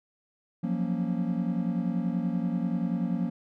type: chord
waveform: triangle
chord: Gb major seventh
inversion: third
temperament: equal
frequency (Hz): 174.61 / 185 / 233.1 / 277.2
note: F3 / Gb3 / Bb3 / Db4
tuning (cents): 0 / 0 / 0 / 0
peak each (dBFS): -28 / -30 / -29 / -34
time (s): 0.63-3.3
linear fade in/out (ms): 10
effects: none